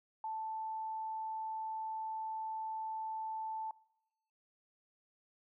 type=tone; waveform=sine; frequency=880 Hz; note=A5; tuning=in tune; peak=-37 dBFS; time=0.24-3.71 s; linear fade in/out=2 ms; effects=noise-tail reverb RT60 0.9 s tail -23 dB re dry